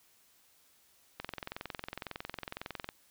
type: click train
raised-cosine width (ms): 0.3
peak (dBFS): -22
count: 38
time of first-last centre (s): 1.2-2.889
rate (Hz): 21.9
effects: white hiss -66 dBFS RMS until 3.1 s